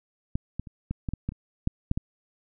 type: clicks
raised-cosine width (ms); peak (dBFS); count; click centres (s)
5; -14 / -18 / -29 / -17 / -17 / -17 / -16 / -30 / -11 / -11 / -15; 11; 0.355 / 0.596 / 0.672 / 0.91 / 1.088 / 1.136 / 1.29 / 1.321 / 1.674 / 1.914 / 1.975
effects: none